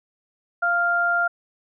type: tone pair together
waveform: sine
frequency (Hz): 692.6 / 1396.9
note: F5 / F6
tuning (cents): -15 / 0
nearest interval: octave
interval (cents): 1215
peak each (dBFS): -24 / -19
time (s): 0.62-1.28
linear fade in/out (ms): 10
effects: none